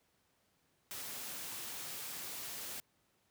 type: noise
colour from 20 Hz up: white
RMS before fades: -44 dBFS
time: 0.91-2.8 s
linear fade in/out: 0 ms
effects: pink hiss -75 dBFS RMS until 3.3 s + high-pass 80 Hz 12 dB/octave